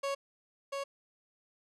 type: tone with echo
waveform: 30% pulse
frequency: 554.4 Hz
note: C#5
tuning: in tune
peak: -29 dBFS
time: 0.03-0.15 s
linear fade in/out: 10 ms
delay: 690 ms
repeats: 1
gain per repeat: -3 dB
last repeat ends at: 0.84 s
effects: low-pass 8000 Hz 12 dB/octave